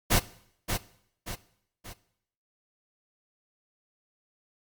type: noise with echo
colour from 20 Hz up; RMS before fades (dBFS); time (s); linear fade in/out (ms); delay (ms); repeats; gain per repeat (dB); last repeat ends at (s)
pink; -22; 0.1-0.2; 20; 580; 3; -7; 1.94
effects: noise-tail reverb RT60 0.7 s tail -18 dB re dry + Opus 48 kbps